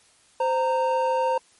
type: tone pair together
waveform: triangle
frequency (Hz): 519 / 923.3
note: C5 / A#5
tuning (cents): -14 / -17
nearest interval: minor seventh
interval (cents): 997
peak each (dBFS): -21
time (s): 0.4-1.38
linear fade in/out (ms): 5
effects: white hiss -58 dBFS RMS until 1.59 s + MP3 48 kbps